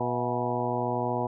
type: harmonic tone with a mistuned harmonic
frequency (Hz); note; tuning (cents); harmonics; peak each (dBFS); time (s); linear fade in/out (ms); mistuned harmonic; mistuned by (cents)
121.5; B2; -28; 1 / 2 / 3 / 4 / 5 / 6 / 7 / 8; -34 / -34 / -34 / -34 / -34 / -34 / -34 / -34; 0-1.27; 5; 5; +79
effects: none